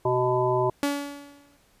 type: harmonic tone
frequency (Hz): 125.5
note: B2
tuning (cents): +28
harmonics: 1 / 3 / 5 / 7 / 8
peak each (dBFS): -29 / -24 / -27 / -29 / -28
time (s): 0.05-0.7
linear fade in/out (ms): 5
type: tone with exponential decay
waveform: sawtooth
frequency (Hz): 285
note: C#4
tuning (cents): +48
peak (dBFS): -17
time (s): 0.83-1.57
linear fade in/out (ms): 0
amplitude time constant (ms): 160
effects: pink hiss -62 dBFS RMS until 1.8 s + resampled to 32000 Hz